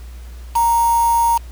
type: tone with quantisation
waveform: sine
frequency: 932.3 Hz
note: A#5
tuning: in tune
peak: -12 dBFS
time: 0.55-1.38 s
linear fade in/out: 10 ms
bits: 4
effects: added 60 Hz sine -31 dBFS peak until 1.51 s + pink hiss -47 dBFS RMS until 1.51 s